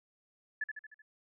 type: tone with echo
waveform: sine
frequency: 1723 Hz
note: A6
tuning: 37 cents flat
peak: -31 dBFS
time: 0.61-0.64 s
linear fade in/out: 5 ms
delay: 76 ms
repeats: 5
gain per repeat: -5 dB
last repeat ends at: 1.02 s
effects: none